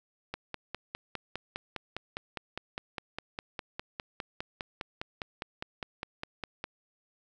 click train, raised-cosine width 0.3 ms, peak -19 dBFS, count 32, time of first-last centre 0.34-6.641 s, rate 4.92 Hz, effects none

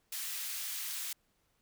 white high-pass noise, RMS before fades -39 dBFS, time 0.12-1.13 s, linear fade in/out 5 ms, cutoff 1700 Hz, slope 12 dB/octave, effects pink hiss -75 dBFS RMS until 1.61 s

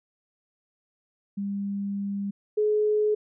sine tone pair in turn, 200 / 423.8 Hz, G3 / G#4, +35 / +35 cents, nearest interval octave + minor second, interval 1300 cents, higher second, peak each -27 / -20 dBFS, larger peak second, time 1.37-2.31 / 2.57-3.15 s, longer first, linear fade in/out 10 ms, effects none

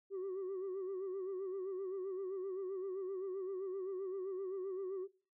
sine tone with vibrato, 380 Hz, F#4, 46 cents sharp, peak -36 dBFS, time 0.1-5.08 s, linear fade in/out 50 ms, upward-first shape sine, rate 7.7 Hz, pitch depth 71 cents each way, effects noise-tail reverb RT60 0.4 s tail -24 dB re dry + tanh soft clip ceiling -37 dBFS

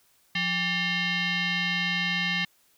sine tone with frequency modulation, 176.6 Hz, F3, 20 cents sharp, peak -24 dBFS, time 0.35-2.45 s, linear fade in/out 5 ms, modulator 980 Hz, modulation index 3.5, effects white hiss -64 dBFS RMS until 2.77 s

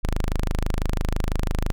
sawtooth tone, 26.01 Hz, G#0, 4 cents sharp, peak -17 dBFS, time 0.03-1.72 s, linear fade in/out 0 ms, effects none

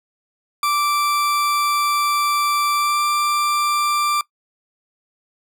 40% pulse tone with pitch glide, 1170 to 1180.2 Hz, D6 to D6, -7 to +8 cents, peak -16 dBFS, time 0.63-4.21 s, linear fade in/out 2 ms, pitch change +15 cents, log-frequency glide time 2.74-3.04 s, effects noise-tail reverb RT60 0.1 s tail -20 dB re dry

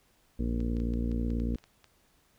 harmonic tone, 58.27 Hz, A#1, in tune, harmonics 1 / 2 / 3 / 4 / 5 / 6 / 7 / 8 / 9, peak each -30 / -38 / -41 / -33 / -39 / -47 / -49 / -44 / -52 dBFS, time 0.39-1.56 s, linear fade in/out 5 ms
clicks, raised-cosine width 0.2 ms, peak -35 dBFS, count 11, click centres 0.604 / 0.768 / 0.801 / 0.937 / 1.116 / 1.304 / 1.4 / 1.548 / 1.585 / 1.64 / 1.843 s
effects pink hiss -67 dBFS RMS until 2.38 s

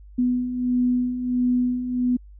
sine beating tone pair, 246.9 / 248.4 Hz, B3 / B3, 0 / +10 cents, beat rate 1.5 Hz, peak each -27 / -20 dBFS, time 0.18-2.17 s, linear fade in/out 10 ms, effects added 50 Hz sine -42 dBFS peak until 2.39 s

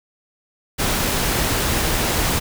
pink noise, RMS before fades -20 dBFS, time 0.78-2.4 s, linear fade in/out 20 ms, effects none

